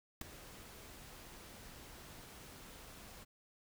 pink noise with ADSR envelope, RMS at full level -39 dBFS, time 0.21-3.25 s, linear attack 4 ms, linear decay 8 ms, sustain -15 dB, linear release 23 ms, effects none

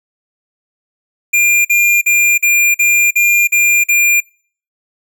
square tone bursts, 2400 Hz, D7, 37 cents sharp, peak -9 dBFS, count 8, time 1.33-4.205 s, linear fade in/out 10 ms, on 320 ms, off 45 ms, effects noise-tail reverb RT60 0.5 s tail -26 dB re dry

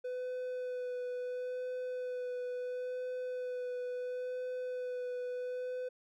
triangle tone with vibrato, 500 Hz, B4, 21 cents sharp, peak -34 dBFS, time 0.04-5.89 s, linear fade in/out 10 ms, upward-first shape sine, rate 0.73 Hz, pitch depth 14 cents each way, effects none

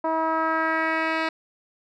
10% pulse tone with low-pass filter sweep, 321.4 Hz, E4, 44 cents flat, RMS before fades -24 dBFS, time 0.04-1.29 s, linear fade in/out 5 ms, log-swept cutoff 870 to 3300 Hz, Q 2.2, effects none

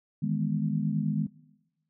sine chord, E major seventh, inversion third, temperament equal, 155.56 / 164.81 / 207.7 / 246.9 Hz, D#3 / E3 / G#3 / B3, 0 / 0 / 0 / 0 cents, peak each -29 / -35 / -29 / -34 dBFS, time 0.22-1.27 s, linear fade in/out 10 ms, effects noise-tail reverb RT60 1.0 s tail -20 dB re dry

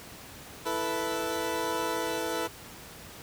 20% pulse chord, E suspended fourth, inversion none, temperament equal, 329.6 / 440 / 493.9 Hz, E4 / A4 / B4, 0 / 0 / 0 cents, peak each -29 / -29 / -28 dBFS, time 0.65-2.48 s, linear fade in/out 20 ms, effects pink hiss -46 dBFS RMS until 3.22 s + high-pass 60 Hz 12 dB/octave

